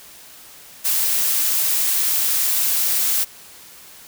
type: noise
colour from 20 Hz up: blue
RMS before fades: -19 dBFS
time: 0.84-3.25 s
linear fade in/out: 20 ms
effects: white hiss -43 dBFS RMS until 4.07 s